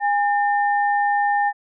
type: tone pair together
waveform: sine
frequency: 817.2 / 1800 Hz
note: G#5 / A6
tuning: -28 / +39 cents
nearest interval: octave + major second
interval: 1367 cents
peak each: -17 / -24 dBFS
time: 0-1.53 s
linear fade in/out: 50 ms
effects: none